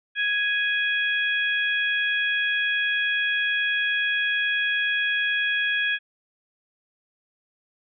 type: harmonic tone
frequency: 830.6 Hz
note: G#5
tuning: in tune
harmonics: 2 / 3 / 4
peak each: -23 / -27 / -29 dBFS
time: 0.15-5.99 s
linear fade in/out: 50 ms
effects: none